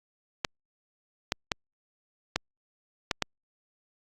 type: clicks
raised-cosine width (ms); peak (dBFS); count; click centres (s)
0.2; -8; 6; 0.448 / 1.321 / 1.518 / 2.36 / 3.112 / 3.223
effects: Opus 48 kbps